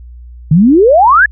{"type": "exponential sweep", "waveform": "sine", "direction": "up", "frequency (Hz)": [145.4, 1760], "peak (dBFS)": -3, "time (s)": [0.51, 1.26], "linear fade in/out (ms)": 5, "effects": ["added 60 Hz sine -29 dBFS peak until 1.31 s"]}